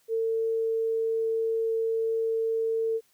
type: tone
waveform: sine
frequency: 450.3 Hz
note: A4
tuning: 40 cents sharp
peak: -24 dBFS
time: 0.08-3.01 s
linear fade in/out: 50 ms
effects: white hiss -66 dBFS RMS until 3.13 s